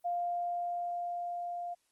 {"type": "tone with level ramp", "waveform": "sine", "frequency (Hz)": 700, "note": "F5", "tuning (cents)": 4, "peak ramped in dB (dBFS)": [-30, -36], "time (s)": [0.04, 1.75], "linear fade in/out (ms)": 20, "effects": ["white hiss -75 dBFS RMS until 1.91 s", "Opus 24 kbps"]}